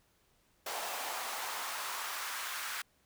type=noise with high-pass filter sweep; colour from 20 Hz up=pink; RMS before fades=-39 dBFS; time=0.66-2.82 s; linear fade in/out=5 ms; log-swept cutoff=690 to 1400 Hz; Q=1.8; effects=pink hiss -71 dBFS RMS until 3.05 s

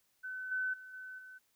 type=tone with level steps; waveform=sine; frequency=1515 Hz; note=F#6; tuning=40 cents sharp; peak=-39 / -32 / -48 / -44 / -49 dBFS; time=0.23-1.39 s; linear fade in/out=20 ms; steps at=0.51 / 0.73 / 0.93 / 1.18 s; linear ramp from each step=10 ms; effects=white hiss -75 dBFS RMS until 1.55 s

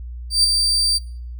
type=tone with ADSR envelope; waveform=35% pulse; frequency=4667 Hz; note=D8; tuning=12 cents flat; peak=-9 dBFS; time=0.3-0.99 s; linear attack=140 ms; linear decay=9 ms; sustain=-5 dB; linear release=24 ms; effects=noise-tail reverb RT60 0.5 s tail -22 dB re dry + added 60 Hz sine -29 dBFS peak until 1.39 s

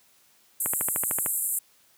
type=band-pass noise; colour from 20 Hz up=white; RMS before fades=-28 dBFS; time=0.6-1.59 s; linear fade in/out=5 ms; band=7500 to 14000 Hz; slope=96 dB/octave
type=click train; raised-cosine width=0.5 ms; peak=-15 dBFS; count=9; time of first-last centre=0.66-1.262 s; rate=13.3 Hz
effects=white hiss -61 dBFS RMS until 1.97 s + high-pass 80 Hz 12 dB/octave

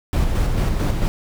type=noise with tremolo; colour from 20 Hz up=brown; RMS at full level=-17 dBFS; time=0.13-1.08 s; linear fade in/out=0 ms; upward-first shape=square; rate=4.5 Hz; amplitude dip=35%; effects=none

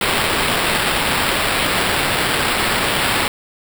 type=noise with sample-and-hold; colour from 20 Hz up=white; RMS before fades=-18 dBFS; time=0.01-3.28 s; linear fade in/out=2 ms; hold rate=6300 Hz; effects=none

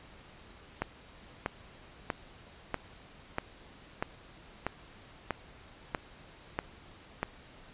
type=click train; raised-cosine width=0.5 ms; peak=-15 dBFS; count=11; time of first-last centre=0.82-7.23 s; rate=1.56 Hz; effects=pink hiss -54 dBFS RMS until 7.73 s + resampled to 8000 Hz

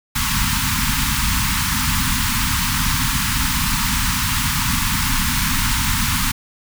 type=band-stop noise; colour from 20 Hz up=pink; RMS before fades=-19 dBFS; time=0.15-6.32 s; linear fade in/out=10 ms; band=270 to 880 Hz; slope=96 dB/octave; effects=none

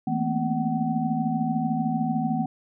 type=tone cluster; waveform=sine; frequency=161.7 / 219.9 / 233.2 / 253.3 / 754 Hz; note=E3 / A3 / A#3 / B3 / F#5; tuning=-33 / -1 / +1 / +44 / +32 cents; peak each=-29 dBFS; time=0.07-2.46 s; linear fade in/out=5 ms; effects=none

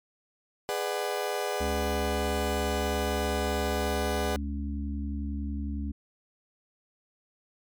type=chord; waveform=35% pulse; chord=G# half-diminished seventh; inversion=none; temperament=just; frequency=415.3 / 498.4 / 598 / 747.5 Hz; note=G#4 / B4 / D5 / F#5; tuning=0 / +16 / +31 / +17 cents; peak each=-31 / -33 / -33 / -33 dBFS; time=0.69-4.36 s; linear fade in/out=0 ms
type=harmonic tone; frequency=71 Hz; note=C#2; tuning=42 cents sharp; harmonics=1 / 3 / 4; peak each=-31 / -36 / -38 dBFS; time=1.6-5.92 s; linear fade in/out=10 ms
effects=MP3 96 kbps

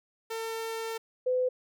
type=tone pair in turn; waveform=sawtooth / sine; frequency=450.8 / 506 Hz; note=A4 / B4; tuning=+42 / +42 cents; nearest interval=major second; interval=200 cents; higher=second; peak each=-29 / -24 dBFS; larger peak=second; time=0.3-0.98 / 1.26-1.49 s; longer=first; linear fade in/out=10 ms; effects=none

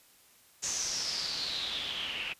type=noise with low-pass filter sweep; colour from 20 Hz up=white; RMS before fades=-35 dBFS; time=0.62-2.34 s; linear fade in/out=20 ms; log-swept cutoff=6700 to 2600 Hz; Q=7.1; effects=white hiss -61 dBFS RMS until 2.39 s + resampled to 32000 Hz

